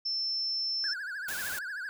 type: tone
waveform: sine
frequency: 5330 Hz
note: E8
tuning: 18 cents sharp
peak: -29 dBFS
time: 0.05-0.94 s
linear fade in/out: 10 ms
type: tone with vibrato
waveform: triangle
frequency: 1569 Hz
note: G6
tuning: 1 cent sharp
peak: -33 dBFS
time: 0.84-1.89 s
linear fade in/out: 0 ms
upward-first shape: triangle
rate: 13 Hz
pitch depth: 180 cents each way
type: noise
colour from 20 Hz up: white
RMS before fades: -38 dBFS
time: 1.28-1.59 s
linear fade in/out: 5 ms
effects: none